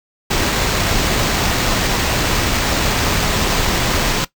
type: noise with sample-and-hold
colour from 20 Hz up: pink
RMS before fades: -17 dBFS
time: 0.3-4.25 s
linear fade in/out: 10 ms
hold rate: 11025 Hz
effects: noise-tail reverb RT60 0.1 s tail -17 dB re dry